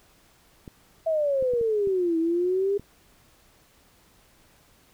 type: clicks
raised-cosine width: 3 ms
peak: -27 dBFS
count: 6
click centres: 0.678 / 1.425 / 1.536 / 1.612 / 1.873 / 2.796 s
type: exponential two-way sweep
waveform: sine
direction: down then up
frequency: 659.3 to 323 to 407.9 Hz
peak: -21 dBFS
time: 1.06-2.78 s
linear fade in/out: 10 ms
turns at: 2.18 s
effects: pink hiss -59 dBFS RMS until 4.93 s